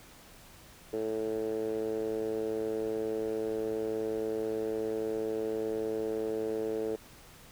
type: tone with band-pass filter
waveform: 10% pulse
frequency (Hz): 110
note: A2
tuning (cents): 0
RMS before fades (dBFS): -33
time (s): 0.93-6.96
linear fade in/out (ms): 5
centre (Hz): 420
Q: 4.3
effects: pink hiss -54 dBFS RMS until 7.51 s